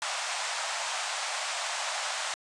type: band-pass noise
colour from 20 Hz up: pink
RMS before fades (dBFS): -33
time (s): 0.02-2.34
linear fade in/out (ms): 0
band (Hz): 630 to 8800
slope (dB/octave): 48
effects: resampled to 24000 Hz